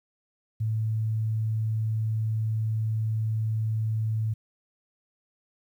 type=tone; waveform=sine; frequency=110 Hz; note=A2; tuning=in tune; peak=-24 dBFS; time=0.6-4.34 s; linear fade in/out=10 ms; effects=10-bit